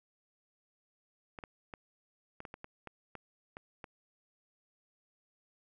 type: clicks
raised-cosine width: 0.5 ms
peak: -29 dBFS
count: 11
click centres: 1.388 / 1.438 / 1.738 / 2.404 / 2.452 / 2.541 / 2.644 / 2.873 / 3.153 / 3.569 / 3.842 s
effects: none